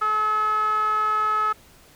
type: tone with band-pass filter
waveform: sawtooth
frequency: 428.7 Hz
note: A4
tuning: 45 cents flat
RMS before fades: -22 dBFS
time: 0.01-1.53 s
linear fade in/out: 10 ms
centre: 1300 Hz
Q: 8.5
effects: pink hiss -52 dBFS RMS until 1.95 s